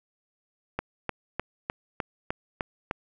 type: click train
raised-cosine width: 0.5 ms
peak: -13 dBFS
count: 8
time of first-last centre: 0.79-2.911 s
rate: 3.3 Hz
effects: none